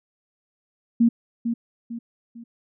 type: tone with echo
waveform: sine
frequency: 233.1 Hz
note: A#3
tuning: in tune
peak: -13 dBFS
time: 1-1.09 s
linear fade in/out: 10 ms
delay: 450 ms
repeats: 3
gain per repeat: -8 dB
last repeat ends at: 2.44 s
effects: none